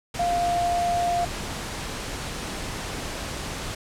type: tone in noise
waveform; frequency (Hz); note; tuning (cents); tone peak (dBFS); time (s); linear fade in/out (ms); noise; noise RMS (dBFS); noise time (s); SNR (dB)
sine; 698.5; F5; 0; -21; 0.19-1.25; 5; pink; -32; 0.14-3.75; +8
effects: low-pass 9000 Hz 12 dB/octave